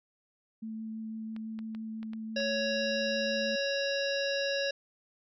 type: tone with vibrato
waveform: sine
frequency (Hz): 220.8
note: A3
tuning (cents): +6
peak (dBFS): -36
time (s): 0.62-3.56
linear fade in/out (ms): 10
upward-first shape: triangle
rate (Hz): 6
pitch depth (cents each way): 10
type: clicks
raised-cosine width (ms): 0.3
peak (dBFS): -33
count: 6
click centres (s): 1.364 / 1.59 / 1.749 / 2.03 / 2.134 / 2.403
type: harmonic tone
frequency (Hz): 556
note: C#5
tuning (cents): +5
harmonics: 1 / 3 / 5 / 7 / 9 / 10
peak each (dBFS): -31 / -36 / -38 / -39 / -41 / -41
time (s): 2.36-4.71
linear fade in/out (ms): 5
effects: none